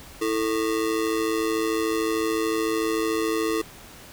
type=ring-modulated tone; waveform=square; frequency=385.3 Hz; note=G4; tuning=30 cents flat; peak=-20 dBFS; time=0.21-3.62 s; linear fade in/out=10 ms; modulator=56.8 Hz; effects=pink hiss -45 dBFS RMS until 4.12 s